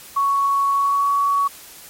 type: tone with pitch glide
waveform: sine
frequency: 1113 to 1125.3 Hz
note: C#6 to C#6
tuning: +7 to +26 cents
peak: -15 dBFS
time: 0.16-1.48 s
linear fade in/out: 10 ms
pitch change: +19 cents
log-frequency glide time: 0.71-1.07 s
effects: white hiss -41 dBFS RMS until 1.89 s + MP3 64 kbps